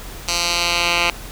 10% pulse tone with band-pass filter sweep, 172.6 Hz, F3, 20 cents flat, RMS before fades -19 dBFS, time 0.28-1.1 s, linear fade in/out 2 ms, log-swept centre 5200 to 2600 Hz, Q 1.4, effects added 42 Hz sine -34 dBFS peak until 1.31 s + pink hiss -36 dBFS RMS until 1.31 s

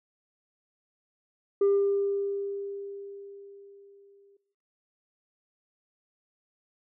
sine tone with exponential decay, 399.1 Hz, G4, 31 cents sharp, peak -17 dBFS, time 1.61-4.37 s, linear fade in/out 5 ms, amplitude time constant 600 ms, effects noise-tail reverb RT60 0.9 s tail -18 dB re dry + tanh soft clip ceiling -18 dBFS

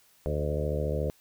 harmonic tone with a mistuned harmonic, 74 Hz, D2, 14 cents sharp, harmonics 1 / 2 / 3 / 4 / 5 / 6 / 7 / 8 / 9, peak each -31 / -33 / -40 / -42 / -39 / -35 / -34 / -37 / -47 dBFS, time 0.26-1.1 s, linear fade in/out 0 ms, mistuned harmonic 8, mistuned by +27 cents, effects white hiss -62 dBFS RMS until 1.2 s

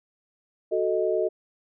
sine chord, D# diminished, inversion first, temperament equal with one note detuned, 370 / 440 / 625.1 Hz, F#4 / A4 / D#5, 0 / 0 / +8 cents, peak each -26 dBFS, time 0.71-1.29 s, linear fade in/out 20 ms, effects none

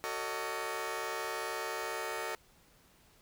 15% pulse chord, D# half-diminished seventh, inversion first, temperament just, 373.4 / 448 / 560 / 622.3 Hz, F#4 / A4 / C#5 / D#5, +16 / +31 / +18 / 0 cents, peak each -36 / -33 / -38 / -35 dBFS, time 0.04-2.35 s, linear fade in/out 0 ms, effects pink hiss -64 dBFS RMS until 3.21 s

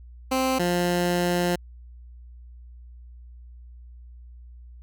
15% pulse tone pair in turn, 261.6 / 176.17 Hz, C4 / F3, 0 / +15 cents, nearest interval perfect fifth, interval 685 cents, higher first, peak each -15 dBFS, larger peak neither, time 0.31-0.59 / 0.59-1.56 s, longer second, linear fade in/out 10 ms, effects added 60 Hz sine -42 dBFS peak until 4.82 s

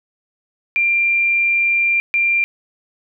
sine tone bursts at uneven times, 2379 Hz, D7, 22 cents sharp, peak -13 dBFS, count 2, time 0.76-2 / 2.14-2.44 s, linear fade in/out 0 ms, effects none

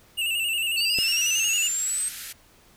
square tone with vibrato, 2764 Hz, F7, 19 cents flat, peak -24 dBFS, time 0.17-1.69 s, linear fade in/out 20 ms, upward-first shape square, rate 11 Hz, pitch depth 55 cents each way
sine linear sweep, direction up, 4435 to 8380 Hz, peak -24 dBFS, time 0.77-2.09 s, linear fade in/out 10 ms
white band-pass noise, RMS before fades -38 dBFS, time 0.97-2.33 s, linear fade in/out 10 ms, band 1300 to 14000 Hz, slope 96 dB/octave
click, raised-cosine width 2 ms, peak -20 dBFS, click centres 0.987 s
effects pink hiss -56 dBFS RMS until 2.76 s

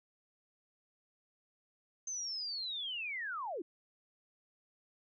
sine linear sweep, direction down, 6300 to 293.7 Hz, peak -37 dBFS, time 2.07-3.62 s, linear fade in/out 5 ms, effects none

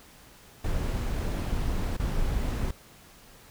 brown noise with dropouts, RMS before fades -28 dBFS, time 0.64-2.71 s, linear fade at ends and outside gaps 5 ms, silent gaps 1.969-1.996 s, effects pink hiss -53 dBFS RMS until 3.5 s

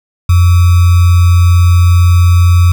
sine tone with sample-and-hold, 87.8 Hz, F2, 10 cents sharp, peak -3 dBFS, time 0.29-2.72 s, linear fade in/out 5 ms, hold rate 1225 Hz, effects none

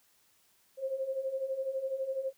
sine beating tone pair, 523.3 / 535.3 Hz, C5 / C5, 0 / +39 cents, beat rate 12 Hz, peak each -38 / -33 dBFS, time 0.77-2.33 s, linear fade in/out 50 ms, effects white hiss -68 dBFS RMS until 2.37 s

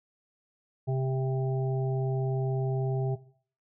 harmonic tone, 131.8 Hz, C3, 13 cents sharp, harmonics 1 / 3 / 5 / 6, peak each -26 / -35 / -38 / -41 dBFS, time 0.87-3.16 s, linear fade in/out 20 ms, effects noise-tail reverb RT60 0.5 s tail -17 dB re dry

